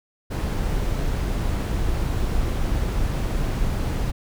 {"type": "noise", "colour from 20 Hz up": "brown", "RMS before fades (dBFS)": -23, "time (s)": [0.3, 4.12], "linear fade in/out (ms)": 20, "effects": []}